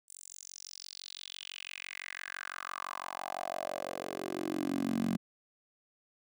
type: tone with high-pass filter sweep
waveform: 10% pulse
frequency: 45.95 Hz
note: F#1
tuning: 11 cents flat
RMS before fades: -39 dBFS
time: 0.08-5.17 s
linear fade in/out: 10 ms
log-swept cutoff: 8500 to 200 Hz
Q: 4.4
effects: none